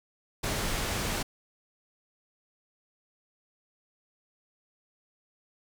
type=low-pass noise; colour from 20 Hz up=pink; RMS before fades=-31 dBFS; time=0.43-1.23 s; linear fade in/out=10 ms; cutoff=11000 Hz; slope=12 dB/octave; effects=none